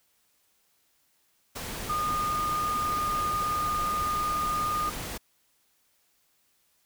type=tone in noise; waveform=sine; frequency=1221 Hz; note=D#6; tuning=33 cents flat; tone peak=-26 dBFS; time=1.89-4.9 s; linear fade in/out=10 ms; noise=pink; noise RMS=-36 dBFS; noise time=1.55-5.18 s; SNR=+7 dB; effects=white hiss -69 dBFS RMS until 6.85 s